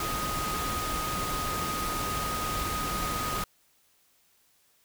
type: tone in noise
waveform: sine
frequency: 1247 Hz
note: D#6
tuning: 3 cents sharp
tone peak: -32 dBFS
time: 0-3.44 s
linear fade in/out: 2 ms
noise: pink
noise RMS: -33 dBFS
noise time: 0-3.44 s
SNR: -2 dB
effects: white hiss -66 dBFS RMS until 4.84 s